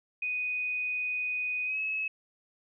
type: tone with pitch glide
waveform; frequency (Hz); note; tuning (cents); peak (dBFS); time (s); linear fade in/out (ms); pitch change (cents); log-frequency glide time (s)
sine; 2489 to 2578; D#7 to E7; 0 to -39; -29; 0.22-2.08; 5; +61; 1.65-1.79
effects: none